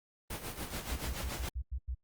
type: noise with tremolo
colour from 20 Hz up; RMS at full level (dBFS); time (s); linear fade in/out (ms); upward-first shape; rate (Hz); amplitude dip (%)
pink; -38; 0.3-1.49; 5; sine; 7; 65
type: tone bursts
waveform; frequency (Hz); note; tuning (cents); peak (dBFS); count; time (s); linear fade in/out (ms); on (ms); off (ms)
sine; 62.5; B1; +21; -33; 7; 0.9-1.948; 10; 70; 93
effects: Opus 32 kbps